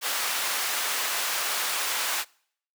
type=high-pass noise; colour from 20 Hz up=pink; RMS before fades=-28 dBFS; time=0.01-2.25 s; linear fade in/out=50 ms; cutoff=1000 Hz; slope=12 dB/octave; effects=noise-tail reverb RT60 0.6 s tail -25 dB re dry